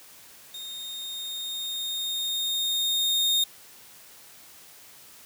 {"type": "tone with level ramp", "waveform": "40% pulse", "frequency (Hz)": 3689, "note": "A#7", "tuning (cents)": -19, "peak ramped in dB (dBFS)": [-35, -19], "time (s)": [0.54, 3.44], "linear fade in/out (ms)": 5, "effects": ["white hiss -50 dBFS RMS until 5.25 s", "high-pass 60 Hz 12 dB/octave"]}